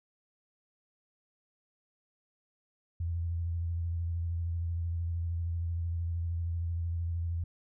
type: tone with vibrato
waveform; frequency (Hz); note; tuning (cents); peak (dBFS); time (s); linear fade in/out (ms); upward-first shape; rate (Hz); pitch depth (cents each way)
sine; 84.6; E2; +45; -30; 3-7.44; 5; sine; 13; 31
effects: none